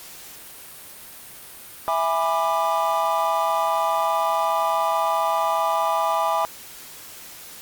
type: chord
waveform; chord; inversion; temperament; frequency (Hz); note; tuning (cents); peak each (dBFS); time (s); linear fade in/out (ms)
triangle; E dominant seventh; none; just; 659.3 / 824.1 / 988.9 / 1186.7; E5 / G#5 / B5 / D6; 0 / -14 / +2 / +18; -23; 1.88-6.45; 0
effects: white hiss -41 dBFS RMS until 7.61 s + Opus 48 kbps